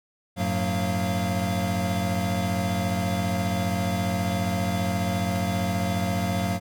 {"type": "tone cluster", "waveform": "square", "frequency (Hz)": [93.9, 108.7, 182.5, 225.1, 694], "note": ["F#2", "A2", "F#3", "A3", "F5"], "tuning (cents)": [26, -21, -24, 40, -11], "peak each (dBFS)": [-30, -33, -28, -34, -32], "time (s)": [0.36, 6.6], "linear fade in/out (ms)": 50, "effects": []}